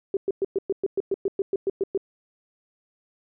sine tone bursts, 390.7 Hz, G4, 6 cents flat, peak -20 dBFS, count 14, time 0.14-1.976 s, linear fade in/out 2 ms, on 29 ms, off 110 ms, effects none

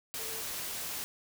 sine tone in noise, 446.3 Hz, A4, 25 cents sharp, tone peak -47 dBFS, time 0.19-0.41 s, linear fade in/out 0 ms, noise white, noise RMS -38 dBFS, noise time 0.14-1.04 s, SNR -12 dB, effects none

